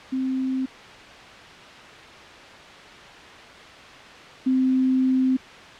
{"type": "tone pair in turn", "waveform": "sine", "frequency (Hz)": [261.6, 259.8], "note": ["C4", "C4"], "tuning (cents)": [0, -12], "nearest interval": "unison", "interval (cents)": 12, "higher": "first", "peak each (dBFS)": [-22, -17], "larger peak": "second", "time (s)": [[0.12, 0.66], [4.46, 5.37]], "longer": "second", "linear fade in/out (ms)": 10, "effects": ["white hiss -42 dBFS RMS until 5.79 s", "low-pass 3000 Hz 12 dB/octave"]}